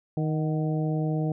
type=harmonic tone with a mistuned harmonic; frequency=156.1 Hz; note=D#3; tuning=6 cents sharp; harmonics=1 / 2 / 3 / 4 / 5; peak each=-25 / -31 / -35 / -37 / -39 dBFS; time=0.17-1.32 s; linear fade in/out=2 ms; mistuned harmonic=5; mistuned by=-63 cents; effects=none